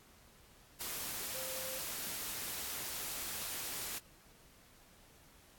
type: tone in noise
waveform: sine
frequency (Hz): 523.3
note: C5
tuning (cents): 0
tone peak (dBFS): -46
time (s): 1.34-1.79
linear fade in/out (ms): 10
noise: white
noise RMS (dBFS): -41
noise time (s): 0.8-3.99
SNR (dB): -8
effects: pink hiss -62 dBFS RMS until 5.58 s + AAC 64 kbps